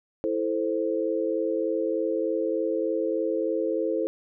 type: chord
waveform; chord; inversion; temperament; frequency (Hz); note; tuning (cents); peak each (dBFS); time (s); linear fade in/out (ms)
sine; A minor; second; equal; 329.6 / 440 / 523.3; E4 / A4 / C5; 0 / 0 / 0; -28; 0.24-4.07; 0
effects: none